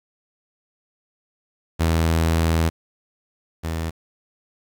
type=tone pair in turn; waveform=sawtooth; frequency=81.8 / 81.44 Hz; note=E2 / E2; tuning=-13 / -20 cents; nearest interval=unison; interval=7 cents; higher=first; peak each=-13 / -20 dBFS; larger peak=first; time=1.79-2.7 / 3.63-3.91 s; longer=first; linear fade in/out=20 ms; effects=8-bit